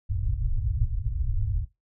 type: low-pass noise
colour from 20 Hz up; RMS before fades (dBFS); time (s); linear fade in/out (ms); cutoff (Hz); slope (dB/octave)
pink; -26; 0.09-1.66; 20; 120; 96
effects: noise-tail reverb RT60 0.2 s tail -19 dB re dry